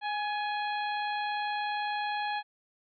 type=harmonic tone with a mistuned harmonic; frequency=830.6 Hz; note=G#5; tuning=in tune; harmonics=1 / 2 / 3 / 4 / 5; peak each=-31 / -37 / -41 / -43 / -45 dBFS; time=0.01-2.43 s; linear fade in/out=50 ms; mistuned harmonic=2; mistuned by=+33 cents; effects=none